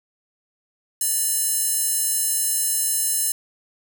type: tone with high-pass filter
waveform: square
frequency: 587.3 Hz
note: D5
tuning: in tune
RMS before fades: -22 dBFS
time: 1.01-3.32 s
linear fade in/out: 2 ms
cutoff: 9200 Hz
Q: 1.6
effects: none